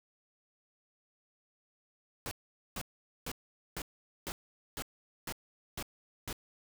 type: noise bursts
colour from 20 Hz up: pink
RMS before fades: -39 dBFS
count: 9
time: 2.26-6.328 s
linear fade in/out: 0 ms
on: 52 ms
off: 450 ms
effects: none